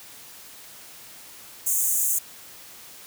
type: high-pass noise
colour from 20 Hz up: pink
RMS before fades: -23 dBFS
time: 1.66-2.19 s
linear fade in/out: 10 ms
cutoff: 6400 Hz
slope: 96 dB/octave
effects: white hiss -45 dBFS RMS until 3.06 s + high-pass 60 Hz 12 dB/octave